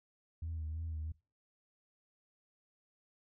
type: tone with vibrato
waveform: sine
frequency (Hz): 79.9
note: D#2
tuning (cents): +47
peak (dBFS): -36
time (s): 0.42-1.12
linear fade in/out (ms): 5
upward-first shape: sine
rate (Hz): 3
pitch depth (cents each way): 51
effects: noise-tail reverb RT60 0.3 s tail -22 dB re dry + tanh soft clip ceiling -34 dBFS